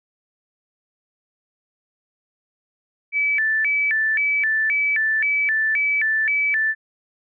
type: tone with vibrato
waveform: sine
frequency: 2011 Hz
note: B6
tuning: 31 cents sharp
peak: -17 dBFS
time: 3.12-6.75 s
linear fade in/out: 50 ms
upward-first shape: square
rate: 1.9 Hz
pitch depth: 230 cents each way
effects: none